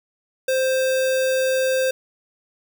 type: tone with sample-and-hold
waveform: sine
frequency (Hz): 522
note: C5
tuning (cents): -4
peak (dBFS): -17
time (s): 0.48-1.91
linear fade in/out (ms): 5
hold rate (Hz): 2100
effects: none